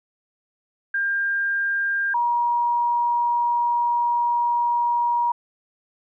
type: tone pair in turn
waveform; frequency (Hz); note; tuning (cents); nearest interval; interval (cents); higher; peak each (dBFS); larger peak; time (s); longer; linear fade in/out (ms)
sine; 1600 / 953.2; G6 / A#5; +35 / +38; major sixth; 897; first; -20 / -18; second; 0.94-2.14 / 2.14-5.32; second; 5
effects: none